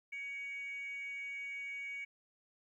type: tone with frequency modulation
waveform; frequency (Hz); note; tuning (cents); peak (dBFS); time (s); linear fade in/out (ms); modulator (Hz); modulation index
sine; 2247; C#7; +23; -39; 0.12-2.05; 10; 590; 0.22
effects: tanh soft clip ceiling -36 dBFS + 13-bit